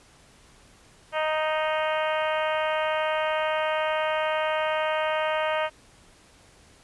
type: harmonic tone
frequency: 311.1 Hz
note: D#4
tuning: in tune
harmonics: 2 / 3 / 4 / 5 / 6 / 7 / 8 / 9 / 10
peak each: -26 / -30 / -32 / -34 / -36 / -37 / -38 / -39 / -40 dBFS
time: 1.12-5.7 s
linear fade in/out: 50 ms
effects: pink hiss -55 dBFS RMS until 6.83 s + resampled to 24000 Hz